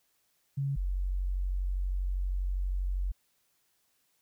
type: tone pair in turn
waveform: sine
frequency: 138.59 / 46.25 Hz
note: C#3 / F#1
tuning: 0 / 0 cents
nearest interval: octave + perfect fifth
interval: 1900 cents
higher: first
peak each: -28 dBFS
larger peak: neither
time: 0.57-0.76 / 0.76-3.12 s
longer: second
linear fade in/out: 10 ms
effects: white hiss -73 dBFS RMS until 4.21 s